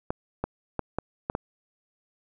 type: clicks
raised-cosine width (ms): 1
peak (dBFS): -13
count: 6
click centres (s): 0.105 / 0.44 / 0.793 / 0.986 / 1.299 / 1.351
effects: none